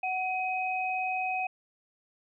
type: tone pair together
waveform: sine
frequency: 744 / 2522 Hz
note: F#5 / D#7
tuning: +9 / +23 cents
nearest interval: octave + major sixth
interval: 2114 cents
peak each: -30 / -32 dBFS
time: 0.03-1.47 s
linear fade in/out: 5 ms
effects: none